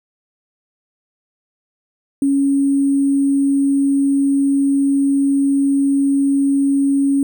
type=tone with sample-and-hold; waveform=sine; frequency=277.2 Hz; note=C#4; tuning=in tune; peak=-12 dBFS; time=2.22-7.23 s; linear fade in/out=2 ms; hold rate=8820 Hz; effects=none